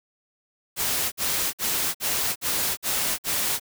white noise bursts, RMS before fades -25 dBFS, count 7, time 0.76-3.598 s, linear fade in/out 50 ms, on 360 ms, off 53 ms, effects none

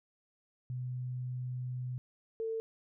sine tone pair in turn, 125.8 / 448.3 Hz, B2 / A4, +32 / +32 cents, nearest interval octave + minor seventh, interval 2200 cents, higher second, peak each -35 / -33 dBFS, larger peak second, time 0.7-1.98 / 2.4-2.6 s, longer first, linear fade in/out 0 ms, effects none

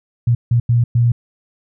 sine tone bursts at uneven times, 119 Hz, A#2, 36 cents sharp, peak -10 dBFS, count 4, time 0.27-0.35 / 0.51-0.6 / 0.69-0.84 / 0.95-1.12 s, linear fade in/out 5 ms, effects none

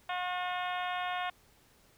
harmonic tone, 360.6 Hz, F#4, 45 cents flat, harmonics 2 / 3 / 4 / 5 / 6 / 7 / 8 / 9 / 10, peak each -35 / -39 / -41 / -43 / -45 / -46 / -47 / -48 / -49 dBFS, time 0.09-1.3 s, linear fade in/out 5 ms, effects pink hiss -64 dBFS RMS until 1.97 s

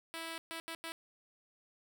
5% pulse tone bursts at uneven times, 328.2 Hz, E4, 8 cents flat, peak -29 dBFS, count 4, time 0.14-0.38 / 0.51-0.6 / 0.68-0.75 / 0.84-0.92 s, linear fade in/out 0 ms, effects none

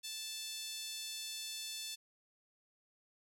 5% pulse tone with high-pass filter, 880 Hz, A5, in tune, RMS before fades -44 dBFS, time 0.03-1.96 s, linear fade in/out 20 ms, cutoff 3400 Hz, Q 2, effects none

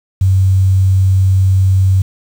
sine tone with quantisation, 95 Hz, F#2, 46 cents sharp, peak -7 dBFS, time 0.21-2.02 s, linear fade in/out 5 ms, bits 6, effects none

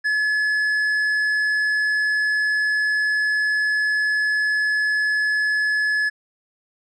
sine tone with tanh clipping, 1709 Hz, G#6, 49 cents sharp, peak -19 dBFS, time 0.04-6.1 s, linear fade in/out 20 ms, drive 6 dB, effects none

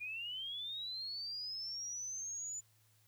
sine linear sweep, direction up, 2400 to 7040 Hz, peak -40 dBFS, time 0-2.61 s, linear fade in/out 20 ms, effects added 108 Hz sine -70 dBFS peak until 3.07 s + white hiss -72 dBFS RMS until 3.07 s

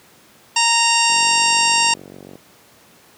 harmonic tone, 927 Hz, A#5, 10 cents flat, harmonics 1 / 2 / 3 / 4 / 5 / 6 / 7 / 8 / 9 / 10, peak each -18 / -26 / -18 / -27 / -23 / -21 / -33 / -22 / -28 / -34 dBFS, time 0.56-1.94 s, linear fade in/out 5 ms
click train, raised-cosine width 2 ms, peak -23 dBFS, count 60, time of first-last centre 1.1-2.355 s, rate 47 Hz
effects pink hiss -49 dBFS RMS until 3.17 s + high-pass 150 Hz 12 dB/octave

